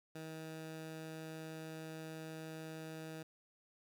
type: tone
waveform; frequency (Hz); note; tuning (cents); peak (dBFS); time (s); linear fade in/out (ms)
15% pulse; 159.2; D#3; +40; -39; 0.15-3.23; 5
effects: none